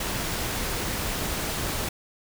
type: noise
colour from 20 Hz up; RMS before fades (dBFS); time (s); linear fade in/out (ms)
pink; -29; 0-1.89; 5
effects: none